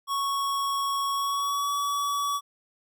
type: tone with pitch glide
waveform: square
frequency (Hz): 1108.7 to 1138.6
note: C#6 to C#6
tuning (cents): 0 to +46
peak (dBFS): -26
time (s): 0.07-2.41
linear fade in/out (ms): 50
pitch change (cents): +46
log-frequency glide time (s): 1.12-1.72
effects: none